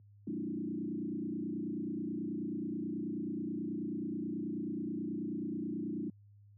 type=tone with frequency modulation; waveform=sine; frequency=255.5 Hz; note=C4; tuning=41 cents flat; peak=-34 dBFS; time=0.27-6.1 s; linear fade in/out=5 ms; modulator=29.3 Hz; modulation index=2.7; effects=added 102 Hz sine -49 dBFS peak until 6.57 s + high-pass 150 Hz 12 dB/octave